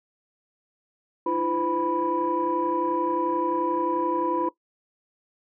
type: tone cluster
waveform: sine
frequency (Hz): 309.6 / 341 / 509 / 987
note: D#4 / F4 / C5 / B5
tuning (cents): -9 / -41 / -48 / -1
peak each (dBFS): -31 / -26 / -30 / -26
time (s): 1.26-4.49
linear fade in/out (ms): 5
effects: noise-tail reverb RT60 0.1 s tail -17 dB re dry + tanh soft clip ceiling -14 dBFS